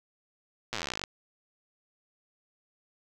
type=slowing click train; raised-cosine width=0.2 ms; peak=-15 dBFS; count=23; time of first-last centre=0.73-1.038 s; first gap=8 ms; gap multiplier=1.05; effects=none